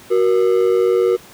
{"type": "ring-modulated tone", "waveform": "triangle", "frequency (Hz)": 422, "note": "G#4", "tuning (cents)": 28, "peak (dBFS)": -7, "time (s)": [0.1, 1.17], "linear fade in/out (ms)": 20, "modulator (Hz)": 50.2, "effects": ["pink hiss -42 dBFS RMS until 1.33 s", "high-pass 80 Hz 12 dB/octave"]}